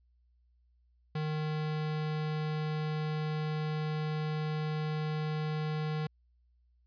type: tone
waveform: square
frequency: 153.9 Hz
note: D#3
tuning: 19 cents flat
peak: -32 dBFS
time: 1.15-6.07 s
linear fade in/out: 5 ms
effects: added 60 Hz sine -65 dBFS peak until 6.86 s + resampled to 11025 Hz